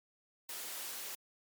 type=high-pass noise; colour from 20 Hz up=white; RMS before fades=-43 dBFS; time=0.49-1.15 s; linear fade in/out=2 ms; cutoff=310 Hz; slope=12 dB/octave; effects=MP3 96 kbps